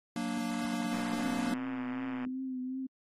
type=chord; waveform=square; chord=Gb augmented; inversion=none; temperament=equal; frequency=185 / 233.1 / 293.7 Hz; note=Gb3 / Bb3 / D4; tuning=0 / 0 / 0 cents; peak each=-41 / -35 / -39 dBFS; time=0.16-1.54 s; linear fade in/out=2 ms
type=click train; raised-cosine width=0.5 ms; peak=-29 dBFS; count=162; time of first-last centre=0.93-2.25 s; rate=122 Hz
type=tone with vibrato; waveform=sine; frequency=258.5 Hz; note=C4; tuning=21 cents flat; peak=-34 dBFS; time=1.22-2.87 s; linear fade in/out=10 ms; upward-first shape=triangle; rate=2.7 Hz; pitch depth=43 cents each way
effects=AAC 32 kbps